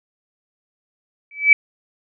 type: tone with exponential growth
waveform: sine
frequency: 2300 Hz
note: D7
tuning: 37 cents flat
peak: -3 dBFS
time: 1.31-1.53 s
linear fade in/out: 2 ms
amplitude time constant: 46 ms
effects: none